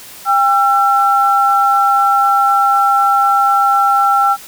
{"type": "tone pair together", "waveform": "sine", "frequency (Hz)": [799, 1348], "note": ["G5", "E6"], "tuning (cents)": [33, 38], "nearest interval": "major sixth", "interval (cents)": 905, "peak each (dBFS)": [-12, -11], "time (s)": [0.25, 4.37], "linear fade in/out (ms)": 50, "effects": ["white hiss -35 dBFS RMS until 4.47 s"]}